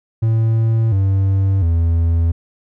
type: tone with pitch steps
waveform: triangle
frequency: 112.6 / 96.9 / 83.39 Hz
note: A2 / G2 / E2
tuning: +40 / -20 / +21 cents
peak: -10 dBFS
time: 0.22-2.32 s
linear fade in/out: 10 ms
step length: 700 ms
effects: none